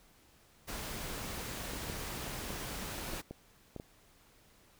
pink noise, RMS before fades -41 dBFS, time 0.67-3.22 s, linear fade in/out 20 ms
clicks, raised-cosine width 2 ms, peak -29 dBFS, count 7, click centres 1.735 / 1.899 / 2.505 / 3.135 / 3.31 / 3.763 / 3.799 s
effects pink hiss -64 dBFS RMS until 4.79 s

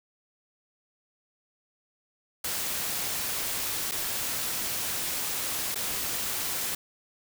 white noise with dropouts, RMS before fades -31 dBFS, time 2.44-6.75 s, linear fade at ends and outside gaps 5 ms, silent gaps 3.913-3.918 / 5.746-5.756 s, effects none

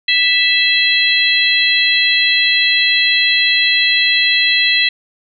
harmonic tone with a mistuned harmonic, 659.3 Hz, E5, in tune, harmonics 3 / 4 / 5 / 6, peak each -16 / -16 / -16 / -16 dBFS, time 0.08-4.89 s, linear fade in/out 5 ms, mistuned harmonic 6, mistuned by +42 cents, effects none

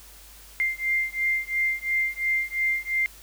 sine beating tone pair, 2097 / 2099.9 Hz, C7 / C7, +3 / +6 cents, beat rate 2.9 Hz, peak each -26 dBFS, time 0.6-3.06 s, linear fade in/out 0 ms, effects added 50 Hz sine -50 dBFS peak until 3.22 s + white hiss -49 dBFS RMS until 3.22 s

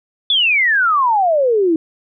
sine exponential sweep, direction down, 3520 to 311.1 Hz, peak -11 dBFS, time 0.3-1.76 s, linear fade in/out 2 ms, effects none

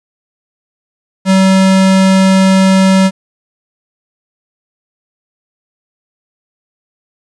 square tone, 190.6 Hz, G3, 48 cents flat, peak -6 dBFS, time 1.25-3.11 s, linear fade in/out 50 ms, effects resampled to 22050 Hz + 7-bit

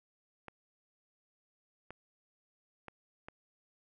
clicks, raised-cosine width 0.5 ms, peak -30 dBFS, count 4, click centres 0.483 / 1.906 / 2.883 / 3.285 s, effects none

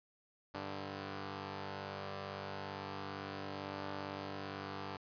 5% pulse tone pair together, 97.79 / 146.83 Hz, G2 / D3, -4 / 0 cents, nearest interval perfect fifth, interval 704 cents, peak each -32 / -35 dBFS, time 0.54-4.97 s, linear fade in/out 5 ms, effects resampled to 11025 Hz

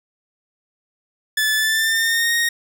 sawtooth tone with pitch glide, 1739 to 1863.8 Hz, A6 to A#6, -21 to -1 cents, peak -13 dBFS, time 1.37-2.49 s, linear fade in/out 5 ms, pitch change +120 cents, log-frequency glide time 1.56-2.33 s, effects none

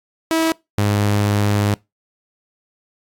sawtooth tone pair in turn, 324.4 / 102.89 Hz, E4 / G#2, -28 / -16 cents, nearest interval octave + minor sixth, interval 1988 cents, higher first, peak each -11 dBFS, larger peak neither, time 0.31-0.52 / 0.78-1.74 s, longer second, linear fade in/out 0 ms, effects noise-tail reverb RT60 0.2 s tail -23 dB re dry + AAC 64 kbps

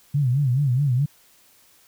sine tone with vibrato, 133.6 Hz, C3, 36 cents sharp, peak -17 dBFS, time 0.14-1.06 s, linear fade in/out 10 ms, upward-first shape sine, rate 4.7 Hz, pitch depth 170 cents each way, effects white hiss -56 dBFS RMS until 1.87 s

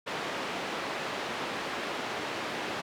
pink band-pass noise, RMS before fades -35 dBFS, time 0.06-2.82 s, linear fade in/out 20 ms, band 310 to 3300 Hz, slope 12 dB/octave, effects none

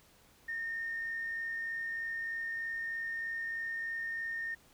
sine tone with amplitude modulation, 1829 Hz, A#6, 33 cents flat, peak -33 dBFS, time 0.48-4.55 s, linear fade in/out 10 ms, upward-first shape sine, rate 63.2 Hz, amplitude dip 25%, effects tanh soft clip ceiling -29 dBFS + pink hiss -63 dBFS RMS until 4.73 s

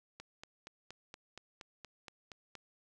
click train, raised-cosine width 0.2 ms, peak -30 dBFS, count 11, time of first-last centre 0.2-2.553 s, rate 4.25 Hz, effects none

